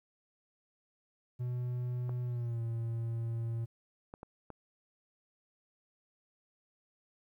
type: tone with pitch glide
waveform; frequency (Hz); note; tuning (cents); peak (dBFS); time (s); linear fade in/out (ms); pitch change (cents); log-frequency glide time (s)
triangle; 123.47 to 115.2; B2 to A#2; 0 to -20; -31; 1.39-3.66; 20; -120; 2.24-2.61
type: clicks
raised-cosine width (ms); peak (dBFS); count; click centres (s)
1; -31; 4; 2.094 / 4.139 / 4.231 / 4.503
effects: 12-bit